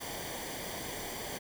pink noise with comb filter, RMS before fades -40 dBFS, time 0-1.39 s, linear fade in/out 20 ms, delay 0.75 ms, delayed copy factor -0.65, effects none

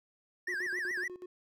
triangle tone with vibrato, 1762 Hz, A6, 2 cents sharp, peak -31 dBFS, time 0.47-1.08 s, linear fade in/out 5 ms, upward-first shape triangle, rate 7.2 Hz, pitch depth 230 cents each way
triangle tone with tremolo, 362.2 Hz, F#4, 37 cents flat, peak -39 dBFS, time 0.48-1.26 s, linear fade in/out 5 ms, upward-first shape square, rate 8.1 Hz, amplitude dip 80%
effects none

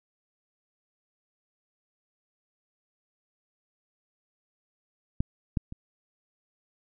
clicks, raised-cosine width 5 ms, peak -13 / -13 / -26 dBFS, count 3, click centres 5.205 / 5.572 / 5.724 s, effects none

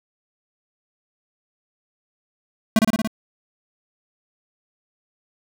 square tone with echo, 220 Hz, A3, in tune, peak -12 dBFS, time 2.76-2.79 s, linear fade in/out 2 ms, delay 57 ms, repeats 5, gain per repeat -2 dB, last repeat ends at 3.075 s, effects none

